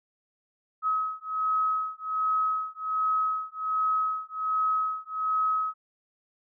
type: beating tone pair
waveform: sine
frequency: 1276 / 1277.3 Hz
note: D#6 / D#6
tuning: +43 / +45 cents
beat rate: 1.3 Hz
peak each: -28 dBFS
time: 0.82-5.74 s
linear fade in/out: 50 ms
effects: none